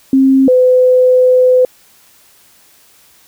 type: tone pair in turn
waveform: sine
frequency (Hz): 267.1 / 506.3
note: C4 / B4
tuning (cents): +36 / +43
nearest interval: major seventh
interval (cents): 1107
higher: second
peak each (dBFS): -5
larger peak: neither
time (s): 0.13-0.48 / 0.48-1.65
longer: second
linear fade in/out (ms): 2
effects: white hiss -47 dBFS RMS until 3.27 s